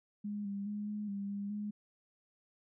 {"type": "tone with pitch steps", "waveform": "sine", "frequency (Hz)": [206.6, 199.7, 207.6, 209.4, 199.6, 201.5, 208.1], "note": ["G#3", "G3", "G#3", "G#3", "G3", "G3", "G#3"], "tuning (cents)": [-9, 32, 0, 15, 32, 48, 4], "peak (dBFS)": -36, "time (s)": [0.24, 1.71], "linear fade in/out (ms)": 10, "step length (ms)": 210, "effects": []}